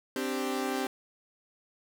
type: chord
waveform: sawtooth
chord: C suspended second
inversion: none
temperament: equal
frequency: 261.6 / 293.7 / 392 Hz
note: C4 / D4 / G4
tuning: 0 / 0 / 0 cents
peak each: -29 / -33 / -30 dBFS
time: 0.16-0.87 s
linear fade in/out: 2 ms
effects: none